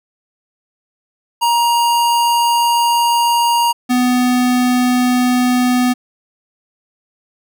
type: tone pair in turn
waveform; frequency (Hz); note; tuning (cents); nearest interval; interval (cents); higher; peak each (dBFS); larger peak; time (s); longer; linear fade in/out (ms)
square; 943 / 249; A#5 / B3; +20 / +14; octave + major seventh; 2306; first; -12; neither; 1.41-3.73 / 3.89-5.94; first; 20
effects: none